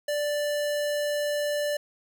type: tone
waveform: square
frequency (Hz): 587.3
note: D5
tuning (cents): 0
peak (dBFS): -26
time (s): 0.08-1.77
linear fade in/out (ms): 5
effects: 11-bit